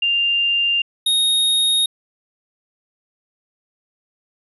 sine / square tone pair in turn, 2794 / 3730 Hz, F7 / A#7, 0 / 0 cents, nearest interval perfect fourth, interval 500 cents, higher second, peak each -15 / -15 dBFS, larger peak neither, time 0.02-0.82 / 1.06-1.86 s, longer neither, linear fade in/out 5 ms, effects resampled to 32000 Hz

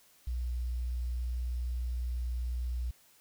sine tone with quantisation, 60.9 Hz, B1, 24 cents flat, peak -31 dBFS, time 0.27-2.91 s, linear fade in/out 5 ms, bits 10, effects white hiss -63 dBFS RMS until 3.2 s

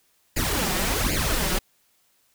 pink noise with flanger, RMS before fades -24 dBFS, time 0.36-1.59 s, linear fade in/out 10 ms, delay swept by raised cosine 0.42 to 5.52 ms, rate 1.3 Hz, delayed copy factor +0.95, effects white hiss -65 dBFS RMS until 2.34 s

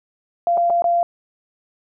sine tone with dropouts, 690 Hz, F5, 21 cents flat, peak -14 dBFS, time 0.47-1.03 s, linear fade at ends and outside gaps 1 ms, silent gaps 0.573-0.577 / 0.699-0.703 / 0.821-0.842 s, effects none

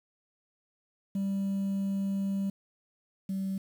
sine tone pair in turn, 196 / 192.41 Hz, G3 / G3, 0 / -32 cents, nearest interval unison, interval 32 cents, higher first, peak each -25 / -28 dBFS, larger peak first, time 1.15-2.5 / 3.29-3.58 s, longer first, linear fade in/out 5 ms, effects tanh soft clip ceiling -27 dBFS + 9-bit

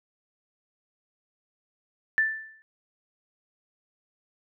sine tone with exponential decay, 1765 Hz, A6, 5 cents sharp, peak -17 dBFS, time 2.18-2.62 s, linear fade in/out 0 ms, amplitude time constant 95 ms, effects none

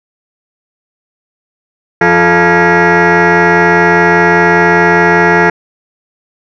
sine tone with frequency modulation, 610 Hz, D#5, 34 cents flat, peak -3 dBFS, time 2.01-5.5 s, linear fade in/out 5 ms, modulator 261 Hz, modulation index 5.3, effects tanh soft clip ceiling -2 dBFS

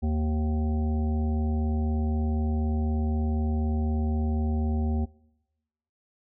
harmonic tone, 77 Hz, D#2, 17 cents flat, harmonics 1 / 3 / 5 / 7 / 9 / 10, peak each -24 / -29 / -39 / -45 / -47 / -42 dBFS, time 0.02-5.06 s, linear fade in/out 20 ms, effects noise-tail reverb RT60 1.0 s tail -24 dB re dry

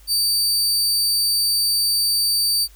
sawtooth tone, 4620 Hz, D8, 29 cents flat, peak -14 dBFS, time 0.07-2.68 s, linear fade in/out 50 ms, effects added 50 Hz sine -45 dBFS peak until 2.75 s + white hiss -53 dBFS RMS until 2.75 s

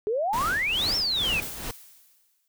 sine exponential two-way sweep, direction up then down, 404.9 to 5520 to 2438 Hz, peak -23 dBFS, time 0.07-1.4 s, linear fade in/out 0 ms, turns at 0.96 s
pink noise with tremolo, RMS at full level -32 dBFS, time 0.33-1.71 s, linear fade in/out 2 ms, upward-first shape sine, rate 2.3 Hz, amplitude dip 75%
blue noise with exponential decay, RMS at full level -34 dBFS, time 1.42-2.48 s, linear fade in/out 2 ms, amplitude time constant 230 ms
effects none

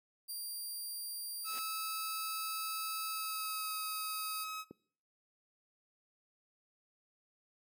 5% pulse tone, 4745 Hz, D8, 17 cents sharp, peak -33 dBFS, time 0.28-4.45 s, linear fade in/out 20 ms
pink noise with exponential growth, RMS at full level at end -46 dBFS, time 1.36-1.59 s, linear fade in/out 0 ms, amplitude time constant 48 ms
sawtooth tone with pitch glide, 1300 to 1276.9 Hz, E6 to D#6, -24 to +44 cents, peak -36 dBFS, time 1.44-4.65 s, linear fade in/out 50 ms, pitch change -32 cents, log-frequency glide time 3.08-3.75 s
click, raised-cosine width 3 ms, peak -29 dBFS, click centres 4.71 s
effects noise-tail reverb RT60 0.6 s tail -24 dB re dry + high-pass 300 Hz 12 dB/octave

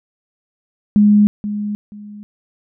sine tone with echo, 207.7 Hz, G#3, in tune, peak -7 dBFS, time 0.96-1.27 s, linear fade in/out 0 ms, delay 480 ms, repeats 2, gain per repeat -12 dB, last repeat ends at 2.23 s, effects none

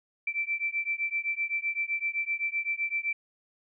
sine beating tone pair, 2332 / 2339.8 Hz, D7 / D7, -13 / -7 cents, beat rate 7.8 Hz, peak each -31 dBFS, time 0.27-3.13 s, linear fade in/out 5 ms, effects none

